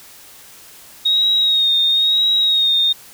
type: tone with vibrato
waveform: sine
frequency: 3750 Hz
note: A#7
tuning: 10 cents sharp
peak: -12 dBFS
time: 1.05-2.93 s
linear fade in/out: 10 ms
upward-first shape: sine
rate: 1 Hz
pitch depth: 41 cents each way
effects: white hiss -42 dBFS RMS until 3.13 s

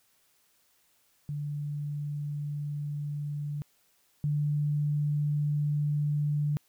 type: tone pair in turn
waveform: sine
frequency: 146.4 / 147.5 Hz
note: D3 / D3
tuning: -5 / +8 cents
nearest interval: unison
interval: 13 cents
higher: second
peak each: -31 / -25 dBFS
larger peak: second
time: 1.29-3.62 / 4.24-6.57 s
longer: neither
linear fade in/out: 0 ms
effects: white hiss -68 dBFS RMS until 6.68 s

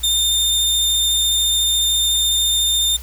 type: tone with vibrato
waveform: sawtooth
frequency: 3619 Hz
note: A7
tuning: 48 cents sharp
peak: -12 dBFS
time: 0.03-2.97 s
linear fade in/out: 10 ms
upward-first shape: triangle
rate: 14 Hz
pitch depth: 9 cents each way
effects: added 60 Hz sine -31 dBFS peak until 3.02 s + white hiss -40 dBFS RMS until 3.02 s

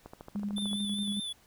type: click train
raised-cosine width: 1 ms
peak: -30 dBFS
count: 10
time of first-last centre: 0.06-0.732 s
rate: 13.4 Hz
type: tone with tremolo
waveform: sine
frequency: 204 Hz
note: G#3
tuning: 31 cents flat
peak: -30 dBFS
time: 0.35-1.2 s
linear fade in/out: 5 ms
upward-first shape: square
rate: 11 Hz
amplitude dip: 35%
type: tone with vibrato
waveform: square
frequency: 3500 Hz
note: A7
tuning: 10 cents flat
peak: -35 dBFS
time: 0.56-1.33 s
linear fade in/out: 10 ms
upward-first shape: triangle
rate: 5 Hz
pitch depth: 51 cents each way
effects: pink hiss -62 dBFS RMS until 1.46 s

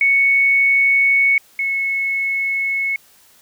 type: tone pair in turn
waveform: sine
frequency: 2217 / 2194 Hz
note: C#7 / C#7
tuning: 0 / -18 cents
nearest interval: unison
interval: 18 cents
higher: first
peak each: -11 / -17 dBFS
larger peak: first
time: 0.01-1.38 / 1.59-2.96 s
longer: neither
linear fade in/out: 2 ms
effects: white hiss -51 dBFS RMS until 3.41 s

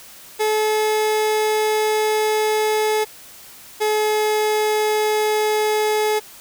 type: tone pair in turn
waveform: 30% pulse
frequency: 430 / 427 Hz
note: A4 / G#4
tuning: -40 / +48 cents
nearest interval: unison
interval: 12 cents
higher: first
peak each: -14 dBFS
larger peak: neither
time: 0.39-3.05 / 3.8-6.2 s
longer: first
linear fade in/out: 20 ms
effects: white hiss -42 dBFS RMS until 6.4 s

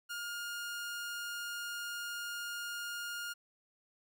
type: tone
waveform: sawtooth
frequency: 1417 Hz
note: F6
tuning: 25 cents sharp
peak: -35 dBFS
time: 0.09-3.34 s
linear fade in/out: 20 ms
effects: none

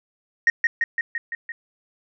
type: tone with echo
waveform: sine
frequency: 1864.7 Hz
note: A#6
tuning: in tune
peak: -11 dBFS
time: 0.47-0.5 s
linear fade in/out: 2 ms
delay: 170 ms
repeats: 6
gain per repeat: -3 dB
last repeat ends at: 1.52 s
effects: tanh soft clip ceiling -10 dBFS

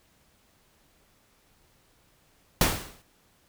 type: noise with exponential decay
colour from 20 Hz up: pink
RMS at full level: -19 dBFS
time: 2.61-3.02 s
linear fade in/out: 2 ms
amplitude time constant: 87 ms
effects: pink hiss -64 dBFS RMS until 3.48 s

